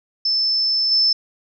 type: tone with level steps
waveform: sine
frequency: 5274 Hz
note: E8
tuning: in tune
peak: -16 / -13 dBFS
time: 0.25-1.13 s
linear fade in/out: 5 ms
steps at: 0.91 s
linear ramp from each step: 10 ms
effects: none